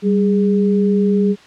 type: tone pair together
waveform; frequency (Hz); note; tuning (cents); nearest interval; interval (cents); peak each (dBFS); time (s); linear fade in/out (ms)
sine; 196 / 412.8; G3 / G#4; 0 / -10; octave + minor second; 1290; -13 / -17; 0.02-1.36; 50
effects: white hiss -44 dBFS RMS until 1.46 s + low-pass 4000 Hz 12 dB/octave